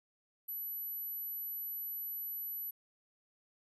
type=tone; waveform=sine; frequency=11840 Hz; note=F#9; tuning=in tune; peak=-38 dBFS; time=0.48-2.71 s; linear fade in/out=10 ms; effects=none